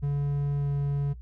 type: tone with pitch glide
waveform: triangle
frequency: 142.8 to 141.9 Hz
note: D3 to C#3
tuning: -48 to +41 cents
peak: -22 dBFS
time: 0.02-1.14 s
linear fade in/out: 20 ms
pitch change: -11 cents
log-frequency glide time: 0.56-0.69 s
effects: noise-tail reverb RT60 0.1 s tail -17 dB re dry + added 60 Hz sine -40 dBFS peak until 1.21 s